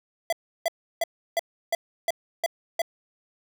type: tone bursts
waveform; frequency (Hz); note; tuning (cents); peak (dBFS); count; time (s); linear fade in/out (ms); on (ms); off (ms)
square; 670; E5; +28; -22; 8; 0.3-2.818; 2; 26; 330
effects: none